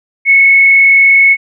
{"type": "tone with frequency modulation", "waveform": "sine", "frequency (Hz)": 2200, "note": "C#7", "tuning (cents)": -14, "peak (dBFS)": -3, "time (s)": [0.25, 1.37], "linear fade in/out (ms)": 50, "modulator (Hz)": 38.6, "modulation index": 0.47, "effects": []}